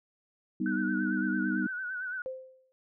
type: chord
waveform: sine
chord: G augmented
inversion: none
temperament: equal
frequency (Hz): 196 / 246.9 / 311.1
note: G3 / B3 / D#4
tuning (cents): 0 / 0 / 0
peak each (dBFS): -32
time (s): 0.6-1.67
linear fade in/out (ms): 5
type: tone with vibrato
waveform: sine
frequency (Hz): 1495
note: F#6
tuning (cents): +17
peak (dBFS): -33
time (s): 0.66-2.22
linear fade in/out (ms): 2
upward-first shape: sine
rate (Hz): 8.9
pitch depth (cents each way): 60
type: tone with exponential decay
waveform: sine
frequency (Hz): 520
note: C5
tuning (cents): -11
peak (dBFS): -31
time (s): 2.26-2.72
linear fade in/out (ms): 0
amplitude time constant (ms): 100
effects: none